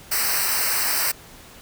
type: noise with comb filter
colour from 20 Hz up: white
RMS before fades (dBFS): -22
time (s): 0.11-1.12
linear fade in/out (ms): 10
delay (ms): 0.29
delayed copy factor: -0.9
effects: pink hiss -45 dBFS RMS until 1.61 s